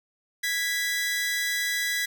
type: tone pair together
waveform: sawtooth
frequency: 1661.2 / 1975.5 Hz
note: G#6 / B6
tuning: 0 / 0 cents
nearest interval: minor third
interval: 300 cents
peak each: -27 / -23 dBFS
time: 0.43-2.06 s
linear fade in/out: 10 ms
effects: none